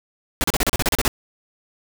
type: noise bursts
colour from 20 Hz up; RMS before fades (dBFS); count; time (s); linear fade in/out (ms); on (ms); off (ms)
pink; -19; 11; 0.41-1.079; 0; 29; 35
effects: none